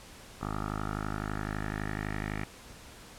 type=tone with low-pass filter sweep; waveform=10% pulse; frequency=51.91 Hz; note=G#1; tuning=in tune; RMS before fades=-35 dBFS; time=0.41-2.44 s; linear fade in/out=5 ms; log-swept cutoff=1200 to 2100 Hz; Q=4.3; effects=pink hiss -50 dBFS RMS until 3.18 s + low-pass 11000 Hz 12 dB/octave